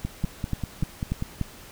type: two click trains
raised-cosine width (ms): 5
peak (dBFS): -15 / -13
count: 7 / 5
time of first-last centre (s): 0.05-1.224 / 0.24-1.413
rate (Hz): 5.11 / 3.41
effects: pink hiss -46 dBFS RMS until 1.71 s